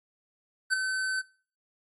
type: tone with ADSR envelope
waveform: square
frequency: 1528 Hz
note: G6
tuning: 45 cents flat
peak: -21 dBFS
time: 0.7-1.22 s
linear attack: 33 ms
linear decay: 8 ms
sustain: -8 dB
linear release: 30 ms
effects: noise-tail reverb RT60 0.4 s tail -17 dB re dry + AAC 32 kbps